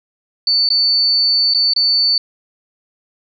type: tone with dropouts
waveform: sine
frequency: 4500 Hz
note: C#8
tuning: 25 cents sharp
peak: -11 dBFS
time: 0.47-2.18 s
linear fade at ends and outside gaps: 2 ms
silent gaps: 0.69-0.702 / 1.538-1.546 / 1.736-1.762 s
effects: none